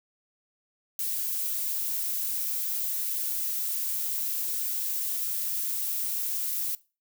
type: noise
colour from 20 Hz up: violet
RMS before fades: -30 dBFS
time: 0.99-6.75 s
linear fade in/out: 2 ms
effects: noise-tail reverb RT60 0.3 s tail -20 dB re dry